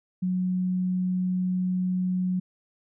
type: tone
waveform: sine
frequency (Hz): 183.2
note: F#3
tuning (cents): -17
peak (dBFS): -23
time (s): 0.22-2.4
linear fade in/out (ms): 10
effects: none